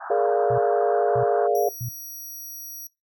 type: band-pass noise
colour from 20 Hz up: pink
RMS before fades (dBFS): -35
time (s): 0-1.48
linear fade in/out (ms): 20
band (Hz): 660 to 1600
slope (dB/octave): 96
type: chord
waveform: sine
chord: Bb dominant seventh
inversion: third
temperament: equal with one note detuned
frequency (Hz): 415.3 / 466.2 / 578.2 / 698.5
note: Ab4 / Bb4 / D5 / F5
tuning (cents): 0 / 0 / -27 / 0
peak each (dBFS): -23 / -24 / -25 / -23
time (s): 0.1-1.69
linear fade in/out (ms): 5
type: tone bursts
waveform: sine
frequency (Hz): 122.9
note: B2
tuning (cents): -8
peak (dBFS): -27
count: 3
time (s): 0.5-1.889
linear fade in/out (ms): 5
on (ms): 83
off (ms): 570
type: tone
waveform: 15% pulse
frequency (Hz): 5750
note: F8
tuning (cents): +50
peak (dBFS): -29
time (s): 1.55-2.87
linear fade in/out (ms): 2
effects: noise-tail reverb RT60 0.2 s tail -21 dB re dry